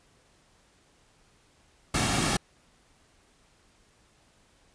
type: noise with comb filter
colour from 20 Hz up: pink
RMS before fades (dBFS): -26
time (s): 1.94-2.37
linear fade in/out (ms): 5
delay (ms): 2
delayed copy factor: -0.5
effects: pink hiss -63 dBFS RMS until 4.74 s + resampled to 22050 Hz